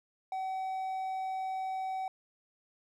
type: tone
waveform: triangle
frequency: 759 Hz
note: F#5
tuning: 44 cents sharp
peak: -31 dBFS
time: 0.32-2.08 s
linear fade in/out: 2 ms
effects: none